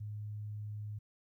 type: tone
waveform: sine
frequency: 105.2 Hz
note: G#2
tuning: 23 cents sharp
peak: -39 dBFS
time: 0-0.99 s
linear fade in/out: 10 ms
effects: 13-bit